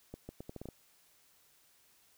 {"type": "accelerating click train", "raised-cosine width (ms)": 2, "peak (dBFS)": -30, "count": 8, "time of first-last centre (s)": [0.14, 0.688], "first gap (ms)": 150, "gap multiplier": 0.77, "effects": ["white hiss -67 dBFS RMS until 2.17 s"]}